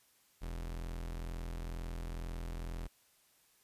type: tone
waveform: 40% pulse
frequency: 42.12 Hz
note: E1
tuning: 38 cents sharp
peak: -38 dBFS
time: 0.41-2.88 s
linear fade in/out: 20 ms
effects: white hiss -69 dBFS RMS until 3.63 s + resampled to 32000 Hz